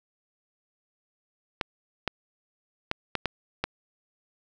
clicks, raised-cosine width 0.3 ms, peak -10 dBFS, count 6, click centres 1.612 / 2.077 / 2.914 / 3.153 / 3.257 / 3.64 s, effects none

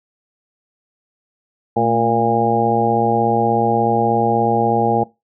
harmonic tone with a mistuned harmonic, 116.54 Hz, A#2, in tune, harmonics 1 / 2 / 3 / 4 / 5 / 6 / 7, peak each -25 / -21 / -23 / -19 / -25 / -22 / -17 dBFS, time 1.76-5.04 s, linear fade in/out 10 ms, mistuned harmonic 2, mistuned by -61 cents, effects noise-tail reverb RT60 0.2 s tail -19 dB re dry

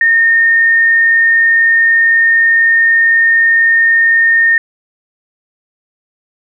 sine tone, 1831 Hz, A#6, 32 cents flat, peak -6 dBFS, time 0.01-4.58 s, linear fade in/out 2 ms, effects none

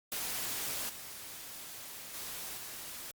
white noise with level steps, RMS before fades -37 / -46 / -42 / -44 dBFS, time 0.12-3.11 s, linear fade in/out 0 ms, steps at 0.89 / 2.14 / 2.57 s, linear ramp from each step 2 ms, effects Opus 48 kbps

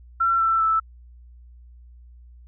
sine tone with pitch steps, 1354 / 1335.4 / 1317 Hz, E6 / E6 / E6, +46 / +22 / -2 cents, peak -17 dBFS, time 0.2-0.8 s, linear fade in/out 10 ms, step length 200 ms, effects added 60 Hz sine -44 dBFS peak until 2.47 s

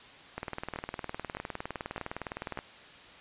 two click trains, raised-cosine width 0.5 ms, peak -21 / -20 dBFS, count 4 / 44, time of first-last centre 0.76-2.589 / 0.38-2.574 s, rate 1.64 / 19.6 Hz, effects white hiss -51 dBFS RMS until 3.2 s + resampled to 8000 Hz

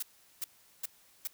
blue noise bursts, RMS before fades -35 dBFS, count 4, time 0-1.274 s, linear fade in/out 5 ms, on 26 ms, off 390 ms, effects white hiss -63 dBFS RMS until 1.33 s

